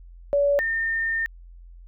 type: tone pair in turn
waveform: sine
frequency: 570 / 1815.4 Hz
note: C#5 / A#6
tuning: +48 / -46 cents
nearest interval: octave + minor sixth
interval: 2006 cents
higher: second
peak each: -17 / -22 dBFS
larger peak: first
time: 0.33-0.59 / 0.59-1.26 s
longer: second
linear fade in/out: 0 ms
effects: added 43 Hz sine -42 dBFS peak until 1.87 s